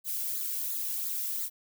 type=noise with flanger; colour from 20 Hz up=violet; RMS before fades=-33 dBFS; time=0.04-1.5 s; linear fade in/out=50 ms; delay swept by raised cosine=0.34 to 1.64 ms; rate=2.9 Hz; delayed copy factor=-0.6; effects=none